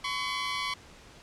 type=tone pair together; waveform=15% pulse; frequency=1022 / 1125.3 Hz; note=C6 / C#6; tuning=-41 / +26 cents; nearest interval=major second; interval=167 cents; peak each=-27 / -26 dBFS; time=0.04-0.74 s; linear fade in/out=5 ms; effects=pink hiss -52 dBFS RMS until 1.22 s + low-pass 7000 Hz 12 dB/octave